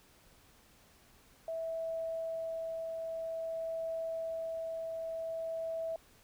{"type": "tone with tremolo", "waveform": "sine", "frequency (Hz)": 654, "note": "E5", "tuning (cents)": -14, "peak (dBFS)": -34, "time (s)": [1.48, 5.96], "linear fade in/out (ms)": 2, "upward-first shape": "triangle", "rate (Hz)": 0.51, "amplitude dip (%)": 25, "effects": ["pink hiss -63 dBFS RMS until 6.23 s"]}